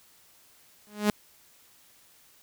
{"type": "tone with exponential growth", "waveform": "sawtooth", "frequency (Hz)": 208.7, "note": "G#3", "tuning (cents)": 9, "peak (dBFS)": -14, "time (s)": [0.87, 1.1], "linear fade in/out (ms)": 0, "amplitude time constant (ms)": 49, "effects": ["white hiss -59 dBFS RMS until 2.42 s"]}